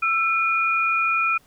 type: tone pair together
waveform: sine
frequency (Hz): 1334 / 2438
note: E6 / D#7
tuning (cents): +20 / -36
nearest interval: minor seventh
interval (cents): 1044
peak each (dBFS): -21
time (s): 0.02-1.38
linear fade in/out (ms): 10
effects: pink hiss -58 dBFS RMS until 1.46 s